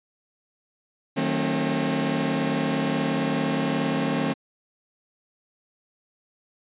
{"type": "chord", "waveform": "sawtooth", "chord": "D# diminished seventh", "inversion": "none", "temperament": "just", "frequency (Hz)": [155.56, 186.68, 224, 268.8], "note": ["D#3", "F#3", "A3", "C4"], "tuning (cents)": [0, 16, 31, 47], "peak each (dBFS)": [-25, -27, -24, -22], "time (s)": [1.16, 4.34], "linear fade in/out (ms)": 20, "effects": ["resampled to 8000 Hz"]}